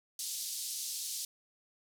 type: band-pass noise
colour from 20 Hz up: pink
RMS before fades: -39 dBFS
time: 0.19-1.25 s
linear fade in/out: 2 ms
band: 4300 to 13000 Hz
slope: 24 dB/octave
effects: none

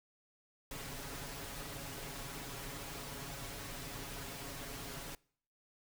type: noise with comb filter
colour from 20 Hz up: pink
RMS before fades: -45 dBFS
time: 0.71-5.15 s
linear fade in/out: 2 ms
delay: 7.2 ms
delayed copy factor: +0.7
effects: noise-tail reverb RT60 0.6 s tail -25 dB re dry

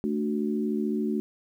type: chord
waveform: sine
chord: D major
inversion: second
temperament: equal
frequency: 220 / 293.7 / 370 Hz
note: A3 / D4 / F#4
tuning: 0 / 0 / 0 cents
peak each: -27 / -31 / -31 dBFS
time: 0.04-1.2 s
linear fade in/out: 0 ms
effects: 10-bit

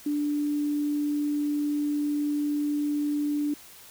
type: tone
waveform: sine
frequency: 293.7 Hz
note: D4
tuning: in tune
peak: -24 dBFS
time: 0.06-3.54 s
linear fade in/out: 5 ms
effects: white hiss -49 dBFS RMS until 3.9 s

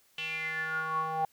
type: tone with band-pass filter sweep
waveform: square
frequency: 159 Hz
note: D#3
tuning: 38 cents sharp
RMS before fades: -33 dBFS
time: 0.18-1.25 s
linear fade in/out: 2 ms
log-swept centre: 2900 to 800 Hz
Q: 9.2
effects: white hiss -66 dBFS RMS until 1.32 s

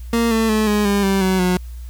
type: tone with pitch steps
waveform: 30% pulse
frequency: 232 / 224 / 216.2 / 208.7 / 201.5 / 194.53 / 187.79 / 181.29 Hz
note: A#3 / A3 / A3 / G#3 / G3 / G3 / F#3 / F#3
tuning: -8 / +31 / -30 / +9 / +48 / -13 / +26 / -35 cents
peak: -12 dBFS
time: 0.13-1.57 s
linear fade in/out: 2 ms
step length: 180 ms
effects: added 60 Hz sine -29 dBFS peak until 1.89 s + white hiss -51 dBFS RMS until 1.89 s

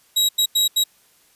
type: tone bursts at uneven times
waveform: sawtooth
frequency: 3837 Hz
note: A#7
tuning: 49 cents sharp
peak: -12 dBFS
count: 4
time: 0.16-0.29 / 0.38-0.46 / 0.55-0.68 / 0.76-0.84 s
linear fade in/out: 10 ms
effects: white hiss -57 dBFS RMS until 1.35 s + resampled to 32000 Hz

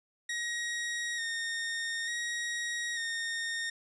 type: tone with vibrato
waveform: sawtooth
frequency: 1864.7 Hz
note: A#6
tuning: in tune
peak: -29 dBFS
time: 0.29-3.7 s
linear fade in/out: 5 ms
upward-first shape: square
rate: 0.56 Hz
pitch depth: 24 cents each way
effects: resampled to 22050 Hz

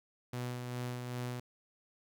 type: tone with tremolo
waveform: sawtooth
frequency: 123.47 Hz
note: B2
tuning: in tune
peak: -32 dBFS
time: 0.33-1.4 s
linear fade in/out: 5 ms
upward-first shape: sine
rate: 2.5 Hz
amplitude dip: 35%
effects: 12-bit

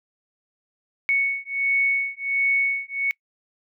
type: beating tone pair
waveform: sine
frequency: 2217 / 2218.4 Hz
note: C#7 / C#7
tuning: 0 / +1 cents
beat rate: 1.4 Hz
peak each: -23 dBFS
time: 1.09-3.11 s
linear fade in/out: 0 ms
effects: noise-tail reverb RT60 0.1 s tail -25 dB re dry

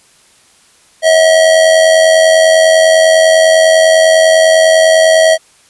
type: tone with amplitude modulation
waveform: square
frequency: 642 Hz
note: E5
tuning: 46 cents flat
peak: -3 dBFS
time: 1.02-5.38 s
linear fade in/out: 50 ms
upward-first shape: sine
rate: 90 Hz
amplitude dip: 50%
effects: white hiss -47 dBFS RMS until 5.69 s + resampled to 24000 Hz

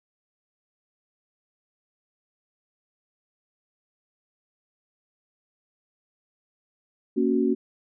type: chord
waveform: sine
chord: F# major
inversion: first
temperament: equal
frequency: 233.1 / 277.2 / 370 Hz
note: A#3 / C#4 / F#4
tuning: 0 / 0 / 0 cents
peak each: -24 dBFS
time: 7.16-7.55 s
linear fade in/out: 20 ms
effects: none

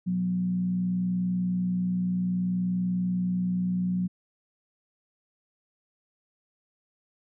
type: tone with frequency modulation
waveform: sine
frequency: 182 Hz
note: F#3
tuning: 28 cents flat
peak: -24 dBFS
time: 0.06-4.08 s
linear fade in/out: 20 ms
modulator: 60.6 Hz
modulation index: 0.34
effects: none

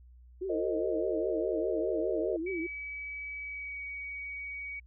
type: tone with vibrato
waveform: sine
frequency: 352.3 Hz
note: F4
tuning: 15 cents sharp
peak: -32 dBFS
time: 0.41-2.67 s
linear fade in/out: 10 ms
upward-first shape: triangle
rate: 4.9 Hz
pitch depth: 200 cents each way
type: chord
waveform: sine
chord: A diminished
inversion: none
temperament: equal with one note detuned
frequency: 450.5 / 523.3 / 622.3 Hz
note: A4 / C5 / Eb5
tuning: +41 / 0 / 0 cents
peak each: -33 / -37 / -34 dBFS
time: 0.49-2.37 s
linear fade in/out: 10 ms
type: tone with pitch glide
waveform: sine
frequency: 2283 to 2257 Hz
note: D7 to C#7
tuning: -50 to +31 cents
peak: -37 dBFS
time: 2.46-4.8 s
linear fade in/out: 10 ms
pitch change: -19 cents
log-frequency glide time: 3.4-3.81 s
effects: added 61 Hz sine -52 dBFS peak until 4.86 s

